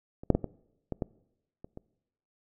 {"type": "clicks", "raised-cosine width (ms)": 2, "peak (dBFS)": [-29, -6, -11, -19, -19, -16, -30, -28], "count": 8, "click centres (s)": [0.235, 0.303, 0.35, 0.443, 0.923, 1.022, 1.645, 1.774], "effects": ["noise-tail reverb RT60 0.9 s tail -23 dB re dry"]}